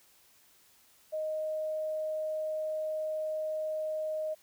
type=tone; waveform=sine; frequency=622.3 Hz; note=D#5; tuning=in tune; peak=-31 dBFS; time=1.12-4.35 s; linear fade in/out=20 ms; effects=white hiss -63 dBFS RMS until 4.42 s